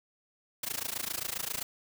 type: noise with amplitude modulation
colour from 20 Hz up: white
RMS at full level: -32 dBFS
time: 0.63-1.63 s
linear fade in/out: 5 ms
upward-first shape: sine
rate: 27.5 Hz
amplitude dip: 95%
effects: none